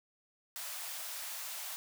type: high-pass noise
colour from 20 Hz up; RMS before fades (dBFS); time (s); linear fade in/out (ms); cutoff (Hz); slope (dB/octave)
white; -42; 0.56-1.76; 0; 580; 48
effects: none